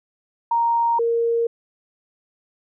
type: tone pair in turn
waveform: sine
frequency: 932.3 / 464.7 Hz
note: A#5 / A#4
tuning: 0 / -5 cents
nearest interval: octave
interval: 1205 cents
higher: first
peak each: -16 / -17 dBFS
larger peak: first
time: 0.51-0.99 / 0.99-1.47 s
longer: neither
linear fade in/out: 5 ms
effects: none